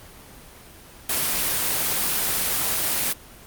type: noise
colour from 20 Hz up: white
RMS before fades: -23 dBFS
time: 1.09-3.13 s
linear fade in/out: 5 ms
effects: pink hiss -45 dBFS RMS until 3.46 s + Opus 24 kbps